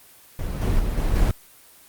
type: noise with level steps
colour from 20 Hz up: brown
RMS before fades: -26 / -20 / -24 / -21 / -17 dBFS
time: 0.39-1.31 s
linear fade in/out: 2 ms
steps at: 0.61 / 0.79 / 0.97 / 1.15 s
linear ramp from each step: 10 ms
effects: white hiss -50 dBFS RMS until 1.88 s + Opus 24 kbps